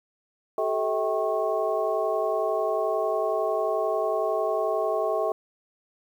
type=tone cluster; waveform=sine; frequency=383.8 / 434.9 / 645 / 781 / 1093 Hz; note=G4 / A4 / E5 / G5 / C#6; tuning=-37 / -20 / -38 / -7 / -25 cents; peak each=-32 / -28 / -26 / -33 / -32 dBFS; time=0.58-5.32 s; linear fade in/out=2 ms; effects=9-bit